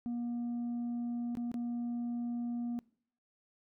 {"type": "tone with dropouts", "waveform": "sine", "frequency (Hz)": 238.7, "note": "A#3", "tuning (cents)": 41, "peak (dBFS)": -31, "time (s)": [0.06, 2.79], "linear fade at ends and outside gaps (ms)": 0, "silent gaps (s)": [[1.352, 1.371], [1.516, 1.542]], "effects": ["noise-tail reverb RT60 0.6 s tail -25 dB re dry", "tanh soft clip ceiling -33 dBFS"]}